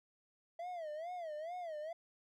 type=tone with vibrato; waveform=triangle; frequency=659.3 Hz; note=E5; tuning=in tune; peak=-39 dBFS; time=0.59-1.93 s; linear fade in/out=5 ms; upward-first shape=sine; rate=2.3 Hz; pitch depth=170 cents each way; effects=none